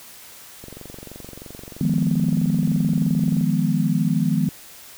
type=click train; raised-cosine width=2 ms; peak=-24 dBFS; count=65; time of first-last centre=0.64-3.411 s; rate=23.1 Hz
type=chord; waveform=sine; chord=F half-diminished seventh; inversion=third; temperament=equal; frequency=155.56 / 174.61 / 207.7 / 246.9 Hz; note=Eb3 / F3 / Ab3 / Cb4; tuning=0 / 0 / 0 / 0 cents; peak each=-22 / -22 / -23 / -24 dBFS; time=1.81-4.49 s; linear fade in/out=2 ms
effects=white hiss -43 dBFS RMS until 4.97 s